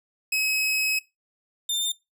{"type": "tone pair in turn", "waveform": "sawtooth", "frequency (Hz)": [2556, 3603], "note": ["D#7", "A7"], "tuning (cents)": [46, 40], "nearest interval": "tritone", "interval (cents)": 594, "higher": "second", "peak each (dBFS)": [-19, -21], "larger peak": "first", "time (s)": [[0.32, 0.99], [1.69, 1.92]], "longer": "first", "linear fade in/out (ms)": 5, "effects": ["noise-tail reverb RT60 0.2 s tail -19 dB re dry"]}